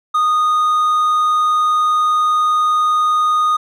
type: tone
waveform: triangle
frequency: 1235 Hz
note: D#6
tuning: 13 cents flat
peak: -10 dBFS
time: 0.14-3.57 s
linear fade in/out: 10 ms
effects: none